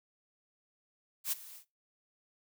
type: noise with ADSR envelope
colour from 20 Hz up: blue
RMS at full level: -31 dBFS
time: 1.24-1.65 s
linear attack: 82 ms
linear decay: 16 ms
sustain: -19 dB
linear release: 97 ms
effects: noise-tail reverb RT60 0.2 s tail -18 dB re dry